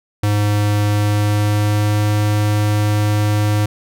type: tone with pitch glide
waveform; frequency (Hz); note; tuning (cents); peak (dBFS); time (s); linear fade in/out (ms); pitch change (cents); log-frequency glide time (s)
square; 103.83 to 104.85; G#2 to G#2; 0 to +17; -14; 0.23-3.66; 5; +17; 0.86-2.02
effects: none